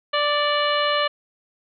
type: harmonic tone with a mistuned harmonic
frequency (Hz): 587.3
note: D5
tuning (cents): 0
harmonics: 1 / 2 / 3 / 4 / 5 / 6 / 7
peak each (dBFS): -23 / -23 / -27 / -31 / -26 / -33 / -32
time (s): 0.13-1.08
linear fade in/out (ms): 10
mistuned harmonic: 4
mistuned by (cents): -25
effects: none